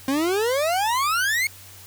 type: exponential sweep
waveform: 40% pulse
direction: up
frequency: 260.6 to 2217 Hz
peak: -19 dBFS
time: 0.08-1.47 s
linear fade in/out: 2 ms
effects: added 95 Hz sine -48 dBFS peak until 1.86 s + white hiss -45 dBFS RMS until 1.86 s